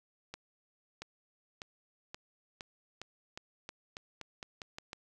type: accelerating click train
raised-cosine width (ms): 0.2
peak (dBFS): -25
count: 14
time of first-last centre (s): 0.34-4.931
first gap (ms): 680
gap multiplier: 0.88
effects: none